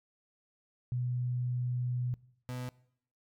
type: tone pair in turn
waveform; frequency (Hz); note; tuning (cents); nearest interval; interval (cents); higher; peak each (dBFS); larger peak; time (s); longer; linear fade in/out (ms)
sine / 35% pulse; 123.8 / 125.38; B2 / B2; +5 / +27; unison; 22; second; -30 / -35; first; 0.92-2.14 / 2.49-2.69; first; 0
effects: noise-tail reverb RT60 0.7 s tail -22 dB re dry